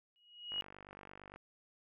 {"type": "tone with exponential growth", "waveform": "sine", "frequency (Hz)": 2897, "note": "F#7", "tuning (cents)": -37, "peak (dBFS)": -32, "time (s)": [0.16, 0.61], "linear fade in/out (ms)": 0, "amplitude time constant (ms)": 97}
{"type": "click train", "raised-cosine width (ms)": 0.5, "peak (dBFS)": -36, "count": 42, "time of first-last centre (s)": [0.52, 1.36], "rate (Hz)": 48.8}
{"effects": []}